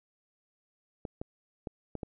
clicks, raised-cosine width 2 ms, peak -23 dBFS, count 5, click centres 1.052 / 1.215 / 1.672 / 1.953 / 2.032 s, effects none

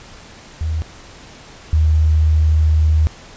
sine tone pair in turn, 79.4 / 77.9 Hz, D#2 / D#2, +36 / +3 cents, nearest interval unison, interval 33 cents, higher first, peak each -17 / -10 dBFS, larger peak second, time 0.61-0.82 / 1.73-3.07 s, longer second, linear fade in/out 0 ms, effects pink hiss -40 dBFS RMS until 3.36 s + resampled to 16000 Hz

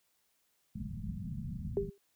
white low-pass noise, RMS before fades -40 dBFS, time 0.75-1.9 s, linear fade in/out 5 ms, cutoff 230 Hz, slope 96 dB/octave
sine tone with exponential decay, 398.9 Hz, G4, 30 cents sharp, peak -25 dBFS, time 1.77-1.98 s, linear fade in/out 1 ms, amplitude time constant 45 ms
effects white hiss -75 dBFS RMS until 2.15 s

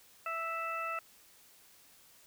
harmonic tone, 659.3 Hz, E5, in tune, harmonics 1 / 2 / 3 / 4, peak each -43 / -36 / -46 / -41 dBFS, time 0.26-0.99 s, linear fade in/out 2 ms, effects white hiss -61 dBFS RMS until 2.26 s

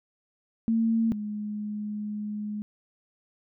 sine tone pair in turn, 226.3 / 209.7 Hz, A3 / G#3, +49 / +17 cents, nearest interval minor second, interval 132 cents, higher first, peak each -21 / -30 dBFS, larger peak first, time 0.68-1.12 / 1.12-2.62 s, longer second, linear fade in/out 0 ms, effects none

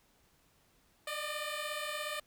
10% pulse beating tone pair, 592 / 609 Hz, D5 / D#5, +14 / -37 cents, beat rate 17 Hz, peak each -31 dBFS, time 1.07-2.2 s, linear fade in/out 5 ms, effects pink hiss -69 dBFS RMS until 2.26 s

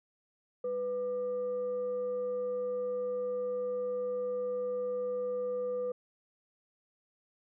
sine tone with frequency modulation, 496.5 Hz, B4, 9 cents sharp, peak -31 dBFS, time 0.64-5.92 s, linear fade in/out 5 ms, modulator 696 Hz, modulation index 0.23, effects none

